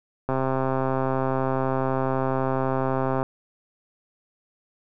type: click train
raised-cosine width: 1 ms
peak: -11 dBFS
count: 389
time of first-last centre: 0.29-3.229 s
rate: 132 Hz
effects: none